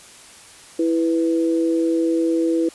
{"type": "tone pair together", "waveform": "sine", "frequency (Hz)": [329.6, 493.9], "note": ["E4", "B4"], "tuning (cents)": [0, 0], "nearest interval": "perfect fifth", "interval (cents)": 700, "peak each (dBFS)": [-17, -23], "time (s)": [0.79, 2.69], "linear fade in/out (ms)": 5, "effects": ["white hiss -44 dBFS RMS until 2.74 s", "resampled to 24000 Hz"]}